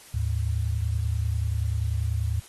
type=tone pair together; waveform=sine; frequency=75.99 / 106.3 Hz; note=D#2 / G#2; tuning=-40 / +41 cents; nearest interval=tritone; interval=581 cents; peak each=-26 dBFS; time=0.14-2.4 s; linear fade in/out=5 ms; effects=white hiss -49 dBFS RMS until 2.48 s + AAC 32 kbps